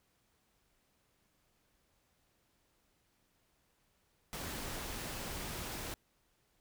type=noise; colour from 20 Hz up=pink; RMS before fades=-42 dBFS; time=4.33-5.94 s; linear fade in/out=0 ms; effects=pink hiss -75 dBFS RMS until 6.6 s